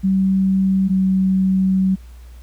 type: tone pair in turn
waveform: sine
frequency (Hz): 191.2 / 189.33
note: G3 / F#3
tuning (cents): -43 / +40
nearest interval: unison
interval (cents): 17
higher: first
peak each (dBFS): -13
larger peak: neither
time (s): 0.03-0.89 / 0.89-1.96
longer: second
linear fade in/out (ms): 20
effects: added 60 Hz sine -36 dBFS peak until 2.42 s + pink hiss -53 dBFS RMS until 2.42 s